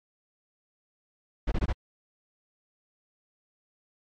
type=noise bursts; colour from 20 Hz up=brown; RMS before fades=-25 dBFS; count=4; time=1.47-1.729 s; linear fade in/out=10 ms; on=49 ms; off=21 ms; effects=low-pass 4000 Hz 12 dB/octave + MP3 96 kbps